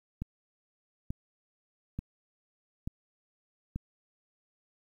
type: click train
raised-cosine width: 5 ms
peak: -22 dBFS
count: 5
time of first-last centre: 0.22-3.76 s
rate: 1.13 Hz
effects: 10-bit